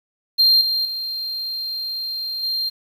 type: tone with level steps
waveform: triangle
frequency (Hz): 4186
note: C8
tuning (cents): 0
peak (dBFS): -10 / -17 / -23 / -19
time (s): 0.38-2.7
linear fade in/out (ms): 20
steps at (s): 0.61 / 0.85 / 2.43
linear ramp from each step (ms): 2
effects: 8-bit